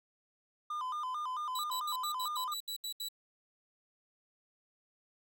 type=tone with vibrato; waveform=triangle; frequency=1108.7 Hz; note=C#6; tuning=in tune; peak=-33 dBFS; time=0.7-2.54 s; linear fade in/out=5 ms; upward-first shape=square; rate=4.5 Hz; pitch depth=150 cents each way
type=tone bursts; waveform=sawtooth; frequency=3938 Hz; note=B7; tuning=6 cents flat; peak=-34 dBFS; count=10; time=1.55-3.087 s; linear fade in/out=5 ms; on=88 ms; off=73 ms
effects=none